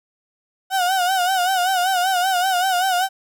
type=tone with vibrato; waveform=35% pulse; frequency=740 Hz; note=F#5; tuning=in tune; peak=-15 dBFS; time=0.7-3.09 s; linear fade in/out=50 ms; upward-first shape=sine; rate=5.2 Hz; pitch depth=82 cents each way; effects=none